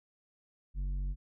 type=tone with tanh clipping; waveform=sine; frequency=47.11 Hz; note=F#1; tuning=32 cents sharp; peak=-33 dBFS; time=0.74-1.16 s; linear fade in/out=50 ms; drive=8 dB; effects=none